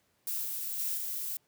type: noise with level steps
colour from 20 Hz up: violet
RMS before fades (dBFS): -34 / -36 / -33 / -36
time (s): 0.27-1.37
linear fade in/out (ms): 2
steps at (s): 0.43 / 0.78 / 0.96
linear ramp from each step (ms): 20
effects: pink hiss -72 dBFS RMS until 1.47 s + high-pass 100 Hz 12 dB/octave